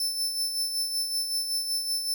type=tone with tremolo; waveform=sawtooth; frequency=5290 Hz; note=E8; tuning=5 cents sharp; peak=-22 dBFS; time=0-2.14 s; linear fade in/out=2 ms; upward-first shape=sine; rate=5.3 Hz; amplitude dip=50%; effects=none